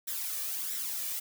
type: noise with flanger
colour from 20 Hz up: blue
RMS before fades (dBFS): -35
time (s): 0.07-1.2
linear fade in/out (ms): 10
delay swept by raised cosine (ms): 0.53 to 1.73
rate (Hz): 1.5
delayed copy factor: +0.55
effects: none